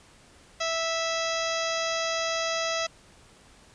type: harmonic tone with a mistuned harmonic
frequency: 657 Hz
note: E5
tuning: 6 cents flat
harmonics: 1 / 2 / 3 / 4 / 5 / 6 / 7 / 8 / 9 / 10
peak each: -30 / -33 / -35 / -36 / -37 / -38 / -38 / -39 / -40 / -40 dBFS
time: 0.6-2.87 s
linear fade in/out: 10 ms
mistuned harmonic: 7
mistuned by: +90 cents
effects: pink hiss -55 dBFS RMS until 3.74 s + resampled to 22050 Hz